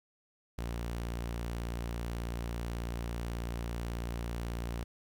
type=tone; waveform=sawtooth; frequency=58.27 Hz; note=A#1; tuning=in tune; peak=-31 dBFS; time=0.58-4.84 s; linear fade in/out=5 ms; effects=11-bit